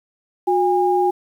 sine tone pair together, 362.2 / 813 Hz, F#4 / G#5, -37 / -37 cents, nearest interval octave + major second, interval 1400 cents, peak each -17 dBFS, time 0.47-1.11 s, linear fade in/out 10 ms, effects 8-bit

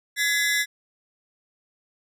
sawtooth ring-modulated tone, 1858 Hz, A#6, 6 cents flat, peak -14 dBFS, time 0.16-0.66 s, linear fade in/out 50 ms, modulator 170 Hz, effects resampled to 32000 Hz

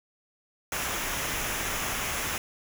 pink noise with comb filter, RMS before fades -31 dBFS, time 0.72-2.38 s, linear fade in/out 2 ms, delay 0.23 ms, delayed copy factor -0.55, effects none

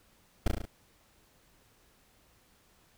brown noise with echo, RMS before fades -23 dBFS, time 0.46-0.48 s, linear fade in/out 5 ms, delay 35 ms, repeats 5, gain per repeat -3 dB, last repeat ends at 0.655 s, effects pink hiss -65 dBFS RMS until 2.97 s

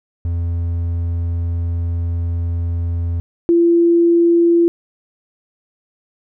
triangle / sine tone pair in turn, 85.1 / 340.4 Hz, F2 / F4, -44 / -44 cents, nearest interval 2 octaves, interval 2400 cents, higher second, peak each -15 / -9 dBFS, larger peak second, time 0.25-3.2 / 3.49-4.68 s, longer first, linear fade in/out 0 ms, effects none

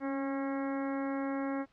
harmonic tone with a mistuned harmonic, 272.4 Hz, C#4, 30 cents flat, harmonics 1 / 2 / 3 / 4 / 5 / 6 / 7 / 8, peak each -33 / -39 / -43 / -45 / -47 / -49 / -50 / -51 dBFS, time 0-1.66 s, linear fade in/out 50 ms, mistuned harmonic 1, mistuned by +21 cents, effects pink hiss -68 dBFS RMS until 1.72 s + low-pass 4000 Hz 12 dB/octave

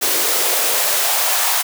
white noise with high-pass filter sweep, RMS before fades -17 dBFS, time 0.01-1.63 s, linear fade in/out 20 ms, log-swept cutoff 360 to 850 Hz, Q 2.3, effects none

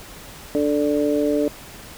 harmonic tone, 146.83 Hz, D3, in tune, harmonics 2 / 3 / 4, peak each -20 / -22 / -23 dBFS, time 0.55-1.48 s, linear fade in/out 0 ms, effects pink hiss -40 dBFS RMS until 1.97 s

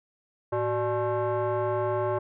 sine tone with frequency modulation, 110 Hz, A2, in tune, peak -23 dBFS, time 0.52-2.19 s, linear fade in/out 10 ms, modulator 484 Hz, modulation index 1.8, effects tanh soft clip ceiling -20 dBFS

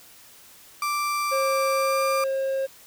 35% pulse tone with pitch glide, 1174.7 to 1189.7 Hz, D6 to D6, 0 to +22 cents, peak -22 dBFS, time 0.82-2.24 s, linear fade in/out 2 ms, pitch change +22 cents, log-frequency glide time 1.72-2.01 s
triangle tone, 537 Hz, C5, 45 cents sharp, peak -21 dBFS, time 1.31-2.67 s, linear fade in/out 20 ms
effects white hiss -50 dBFS RMS until 2.86 s

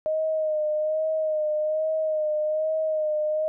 sine tone with vibrato, 620 Hz, D#5, 6 cents flat, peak -22 dBFS, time 0.06-3.48 s, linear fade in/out 0 ms, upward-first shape sine, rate 1.2 Hz, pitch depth 34 cents each way, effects none

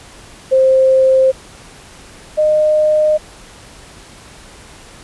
sine tone pair in turn, 526 / 612.4 Hz, C5 / D#5, +9 / -28 cents, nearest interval minor third, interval 263 cents, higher second, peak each -7 / -9 dBFS, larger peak first, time 0.51-1.32 / 2.37-3.18 s, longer neither, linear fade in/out 20 ms, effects pink hiss -39 dBFS RMS until 5.03 s + resampled to 24000 Hz

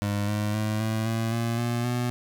25% pulse tone with pitch steps, 102.3 / 104.93 / 107.63 / 110.41 / 113.25 / 116.16 / 119.15 / 122.22 Hz, G#2 / G#2 / A2 / A2 / A#2 / A#2 / A#2 / B2, -26 / +18 / -38 / +6 / -50 / -6 / +38 / -18 cents, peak -21 dBFS, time 0.02-2.1 s, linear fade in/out 0 ms, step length 260 ms, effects none

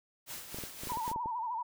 white noise with tremolo, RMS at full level -42 dBFS, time 0.26-1.14 s, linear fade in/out 50 ms, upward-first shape sine, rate 3.7 Hz, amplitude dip 55%
clicks, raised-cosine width 2 ms, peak -29 dBFS, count 11, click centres 0.545 / 0.586 / 0.637 / 0.835 / 0.872 / 0.92 / 0.972 / 1.079 / 1.115 / 1.161 / 1.259 s
sine tone with vibrato, 935 Hz, A#5, 5 cents sharp, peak -33 dBFS, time 0.89-1.63 s, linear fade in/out 10 ms, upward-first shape sine, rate 13 Hz, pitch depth 110 cents each way
effects none

